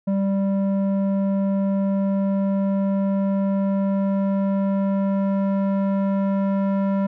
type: tone with low-pass filter sweep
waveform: square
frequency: 196 Hz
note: G3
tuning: in tune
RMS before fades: -21 dBFS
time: 0.07-7.07 s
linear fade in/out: 10 ms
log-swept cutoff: 580 to 970 Hz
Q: 1
effects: none